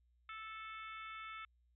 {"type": "harmonic tone", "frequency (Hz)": 439, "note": "A4", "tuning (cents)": -4, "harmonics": [3, 4, 5, 6, 7, 8], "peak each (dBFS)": [-48, -58, -52, -57, -63, -59], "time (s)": [0.29, 1.45], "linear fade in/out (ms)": 2, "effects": ["added 60 Hz sine -70 dBFS peak until 1.75 s"]}